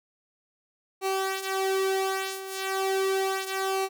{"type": "tone with flanger", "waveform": "sawtooth", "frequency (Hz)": 384.3, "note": "G4", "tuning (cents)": -34, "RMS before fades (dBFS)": -28, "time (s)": [1.01, 3.89], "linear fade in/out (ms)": 50, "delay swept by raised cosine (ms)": [2, 5.2], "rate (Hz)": 0.35, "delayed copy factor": -0.65, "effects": []}